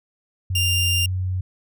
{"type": "tone with pitch glide", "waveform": "sine", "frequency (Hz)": [93.2, 92.4], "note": ["F#2", "F#2"], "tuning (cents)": [13, -2], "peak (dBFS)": -21, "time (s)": [0.5, 1.41], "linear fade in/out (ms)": 5, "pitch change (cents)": -15, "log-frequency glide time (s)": [0.73, 1.28]}
{"type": "tone", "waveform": "sawtooth", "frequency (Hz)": 2794, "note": "F7", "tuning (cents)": 0, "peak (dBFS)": -16, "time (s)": [0.55, 1.06], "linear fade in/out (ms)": 5}
{"effects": []}